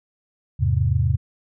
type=chord; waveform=sine; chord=E augmented; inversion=none; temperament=equal; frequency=82.41 / 103.83 / 130.81 Hz; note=E2 / G#2 / B#2; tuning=0 / 0 / 0 cents; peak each=-21 dBFS; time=0.59-1.17 s; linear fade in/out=20 ms; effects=none